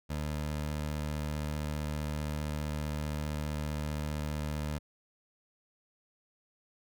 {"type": "tone", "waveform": "20% pulse", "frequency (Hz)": 75.3, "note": "D2", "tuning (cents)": 44, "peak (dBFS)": -28, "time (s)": [0.09, 4.79], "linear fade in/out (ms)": 20, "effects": []}